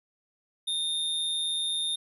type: tone with amplitude modulation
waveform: square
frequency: 3648 Hz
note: A#7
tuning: 38 cents flat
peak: -26 dBFS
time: 0.67-1.96 s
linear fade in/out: 10 ms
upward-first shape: sine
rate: 159 Hz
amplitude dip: 40%
effects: resampled to 32000 Hz